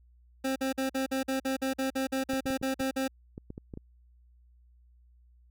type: tone bursts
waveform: 25% pulse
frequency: 265.6 Hz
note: C4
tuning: 26 cents sharp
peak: -24 dBFS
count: 16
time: 0.44-3.08 s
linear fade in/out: 10 ms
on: 120 ms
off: 48 ms
type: clicks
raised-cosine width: 3 ms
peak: -27 dBFS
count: 10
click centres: 2.335 / 2.457 / 2.504 / 2.615 / 2.805 / 3.379 / 3.504 / 3.579 / 3.738 / 3.774 s
effects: added 60 Hz sine -57 dBFS peak until 5.5 s